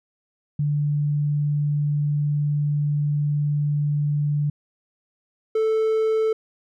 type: tone pair in turn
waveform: sine / triangle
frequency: 146.83 / 440 Hz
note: D3 / A4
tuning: 0 / 0 cents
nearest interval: octave + perfect fifth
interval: 1900 cents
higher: second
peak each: -19 / -16 dBFS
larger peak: second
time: 0.59-4.5 / 5.55-6.33 s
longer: first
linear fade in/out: 5 ms
effects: none